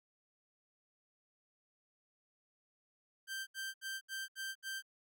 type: tone bursts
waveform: sawtooth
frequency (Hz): 1568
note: G6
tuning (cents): 0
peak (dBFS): -36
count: 6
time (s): 3.27-4.825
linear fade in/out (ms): 50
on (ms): 200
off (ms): 71
effects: none